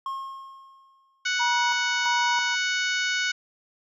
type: tone with exponential decay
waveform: triangle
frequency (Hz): 1078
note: C#6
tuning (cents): -49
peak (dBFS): -25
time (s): 0.06-1.26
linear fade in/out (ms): 2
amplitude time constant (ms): 260
type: harmonic tone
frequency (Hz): 740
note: F#5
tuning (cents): 0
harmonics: 2 / 3 / 4 / 5 / 6 / 7 / 8 / 9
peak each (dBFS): -26 / -30 / -32 / -34 / -36 / -37 / -38 / -39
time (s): 1.25-3.32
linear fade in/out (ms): 10
type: tone with tremolo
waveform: sine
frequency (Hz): 958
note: A#5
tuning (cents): +47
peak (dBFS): -23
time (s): 1.39-2.56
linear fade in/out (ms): 20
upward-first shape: square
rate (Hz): 1.5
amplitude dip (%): 60
effects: none